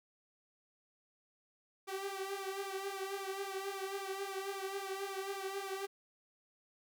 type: tone with flanger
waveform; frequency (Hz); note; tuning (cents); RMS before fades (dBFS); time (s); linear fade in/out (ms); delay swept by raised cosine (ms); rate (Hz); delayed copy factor
sawtooth; 390; G4; -9; -41; 1.87-5.87; 20; 0.82 to 3.62; 3.7; +0.9
effects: none